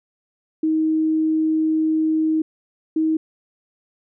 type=tone pair in turn; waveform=sine; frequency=315.4 / 316.7 Hz; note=D#4 / D#4; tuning=+24 / +31 cents; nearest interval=unison; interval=7 cents; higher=second; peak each=-16 dBFS; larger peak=neither; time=0.63-2.42 / 2.96-3.17 s; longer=first; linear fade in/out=5 ms; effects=none